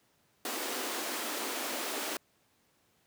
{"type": "high-pass noise", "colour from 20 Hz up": "pink", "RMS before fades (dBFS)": -36, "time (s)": [0.45, 2.17], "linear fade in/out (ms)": 2, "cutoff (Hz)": 250, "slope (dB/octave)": 48, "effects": ["pink hiss -70 dBFS RMS until 3.06 s", "high-pass 100 Hz 12 dB/octave"]}